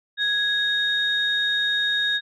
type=tone pair together; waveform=sine; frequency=1661.2 / 3729 Hz; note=G#6 / A#7; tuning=0 / 0 cents; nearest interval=octave + major second; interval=1400 cents; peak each=-22 / -22 dBFS; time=0.17-2.21 s; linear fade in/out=50 ms; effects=tanh soft clip ceiling -12 dBFS